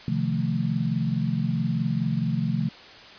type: chord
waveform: sine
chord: F dominant seventh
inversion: second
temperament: equal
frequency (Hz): 130.81 / 155.56 / 174.61 / 220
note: C3 / Eb3 / F3 / A3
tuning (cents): 0 / 0 / 0 / 0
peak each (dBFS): -28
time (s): 0.08-2.69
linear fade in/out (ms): 2
effects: white hiss -45 dBFS RMS until 3.18 s + resampled to 11025 Hz